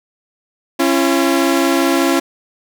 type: tone pair together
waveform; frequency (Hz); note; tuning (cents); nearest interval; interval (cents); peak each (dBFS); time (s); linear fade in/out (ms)
sawtooth; 273.8 / 338.9; C#4 / E4; -21 / +48; major third; 369; -11; 0.79-2.2; 10
effects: none